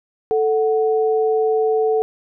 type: tone pair together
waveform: sine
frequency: 440 / 740 Hz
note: A4 / F#5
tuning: 0 / 0 cents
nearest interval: major sixth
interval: 900 cents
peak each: -15 / -23 dBFS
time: 0.31-2.02 s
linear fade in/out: 0 ms
effects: none